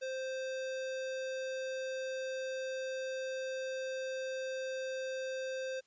square tone, 523.3 Hz, C5, in tune, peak -37 dBFS, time 0.01-5.81 s, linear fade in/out 20 ms, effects white hiss -72 dBFS RMS until 5.86 s + resampled to 16000 Hz

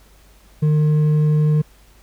sine tone with hard clipping, 152 Hz, D#3, 40 cents flat, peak -14 dBFS, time 0.62-1.62 s, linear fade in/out 10 ms, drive 4 dB, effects added 50 Hz sine -49 dBFS peak until 2.02 s + pink hiss -53 dBFS RMS until 2.02 s

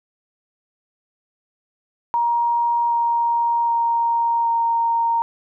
sine tone with pitch steps, 943 / 937.6 / 932.2 / 926.8 Hz, A#5 / A#5 / A#5 / A#5, +20 / +10 / 0 / -10 cents, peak -16 dBFS, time 2.14-5.22 s, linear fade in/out 0 ms, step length 770 ms, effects none

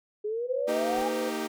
sine exponential sweep, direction up, 412.4 to 827 Hz, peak -28 dBFS, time 0.24-1.09 s, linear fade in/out 10 ms
sine tone with pitch glide, 493.9 to 505.7 Hz, B4 to B4, 0 to +41 cents, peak -30 dBFS, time 0.46-1.3 s, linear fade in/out 10 ms, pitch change +41 cents, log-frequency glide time 0.71-0.81 s
sawtooth chord, Eb major, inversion second, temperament equal with one note detuned, 229.1 / 311.1 / 392 Hz, Bb3 / Eb4 / G4, -30 / 0 / 0 cents, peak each -31 / -30 / -30 dBFS, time 0.67-1.48 s, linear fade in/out 20 ms
pink noise with exponential growth, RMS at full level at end -42 dBFS, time 0.72-1.02 s, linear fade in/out 2 ms, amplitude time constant 64 ms
effects none

